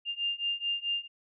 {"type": "beating tone pair", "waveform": "sine", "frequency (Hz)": [2800, 2804.6], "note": ["F7", "F7"], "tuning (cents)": [4, 7], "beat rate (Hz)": 4.6, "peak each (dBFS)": [-33, -32], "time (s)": [0.05, 1.08], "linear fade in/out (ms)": 50, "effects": []}